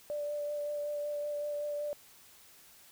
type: tone with vibrato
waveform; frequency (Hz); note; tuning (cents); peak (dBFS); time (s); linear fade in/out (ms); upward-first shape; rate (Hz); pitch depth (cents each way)
sine; 587.3; D5; 0; -33; 0.1-1.93; 0; sine; 5.3; 13
effects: white hiss -58 dBFS RMS until 2.91 s